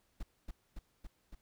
brown noise with echo, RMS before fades -39 dBFS, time 0.2-0.23 s, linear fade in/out 5 ms, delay 280 ms, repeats 4, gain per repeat -2 dB, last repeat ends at 1.35 s, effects pink hiss -75 dBFS RMS until 1.41 s

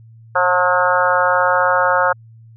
harmonic tone with a mistuned harmonic, 179.9 Hz, F#3, 48 cents flat, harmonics 3 / 4 / 5 / 6 / 7 / 8 / 9, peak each -18 / -22 / -19 / -22 / -19 / -19 / -25 dBFS, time 0.35-2.13 s, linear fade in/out 10 ms, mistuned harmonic 7, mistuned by +22 cents, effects added 113 Hz sine -40 dBFS peak until 2.56 s

